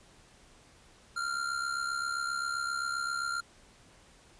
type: tone with amplitude modulation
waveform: square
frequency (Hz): 1389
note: F6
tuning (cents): -10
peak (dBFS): -29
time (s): 1.16-3.41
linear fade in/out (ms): 10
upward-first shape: sine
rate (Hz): 67.6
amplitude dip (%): 65
effects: pink hiss -59 dBFS RMS until 4.39 s + resampled to 22050 Hz